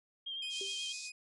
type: tone with vibrato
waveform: sine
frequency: 3188 Hz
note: G7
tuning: 28 cents sharp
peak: -38 dBFS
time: 0.26-0.93 s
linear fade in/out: 10 ms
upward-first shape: sine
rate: 9.4 Hz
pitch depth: 30 cents each way
type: tone with tremolo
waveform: sawtooth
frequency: 2493 Hz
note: D#7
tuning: 3 cents sharp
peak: -39 dBFS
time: 0.42-1.12 s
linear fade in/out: 5 ms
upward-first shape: triangle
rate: 8 Hz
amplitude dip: 55%
type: band-pass noise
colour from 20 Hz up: white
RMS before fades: -46 dBFS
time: 0.49-1.11 s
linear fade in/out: 50 ms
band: 3900 to 7800 Hz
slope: 48 dB/octave
type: tone with exponential decay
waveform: sine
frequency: 392 Hz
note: G4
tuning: in tune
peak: -40 dBFS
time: 0.61-0.82 s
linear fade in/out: 2 ms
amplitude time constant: 44 ms
effects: resampled to 24000 Hz